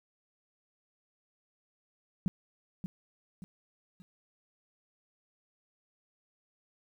sine tone with echo, 182.4 Hz, F#3, 24 cents flat, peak -25 dBFS, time 2.26-2.28 s, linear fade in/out 0 ms, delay 580 ms, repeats 3, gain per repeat -8 dB, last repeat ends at 4.02 s, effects 11-bit

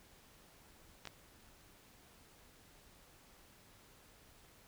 clicks, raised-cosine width 0.2 ms, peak -30 / -26 dBFS, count 2, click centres 1.054 / 1.073 s, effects pink hiss -63 dBFS RMS until 4.67 s

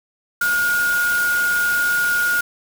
sine tone in noise, 1434 Hz, F6, 45 cents sharp, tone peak -16 dBFS, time 0.41-2.41 s, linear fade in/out 5 ms, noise white, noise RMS -28 dBFS, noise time 0.41-2.41 s, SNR +9 dB, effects none

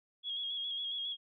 sine tone with vibrato, 3310 Hz, G#7, 6 cents flat, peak -35 dBFS, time 0.23-1.17 s, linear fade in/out 50 ms, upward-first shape square, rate 7.3 Hz, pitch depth 29 cents each way, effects none

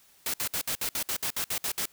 white noise bursts, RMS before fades -30 dBFS, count 12, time 0.26-1.856 s, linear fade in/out 2 ms, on 78 ms, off 60 ms, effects white hiss -60 dBFS RMS until 1.92 s

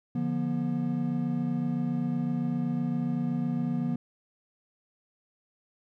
triangle chord, B diminished, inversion first, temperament equal with one note detuned, 146.83 / 174.61 / 240.6 Hz, D3 / F3 / B3, 0 / 0 / -45 cents, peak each -31 / -30 / -27 dBFS, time 0.15-3.96 s, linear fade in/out 5 ms, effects none

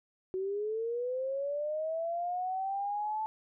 sine linear sweep, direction up, 370 to 878 Hz, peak -31 dBFS, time 0.34-3.26 s, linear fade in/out 0 ms, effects none

